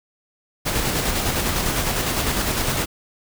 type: noise with tremolo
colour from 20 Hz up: pink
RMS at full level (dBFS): -21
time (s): 0.65-2.86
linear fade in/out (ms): 20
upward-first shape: square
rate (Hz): 9.9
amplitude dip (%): 30
effects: none